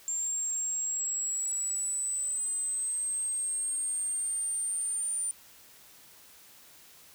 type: exponential sweep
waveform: sine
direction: up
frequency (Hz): 7360 to 9120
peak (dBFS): -29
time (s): 0.08-5.31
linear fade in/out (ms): 0
effects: white hiss -55 dBFS RMS until 7.14 s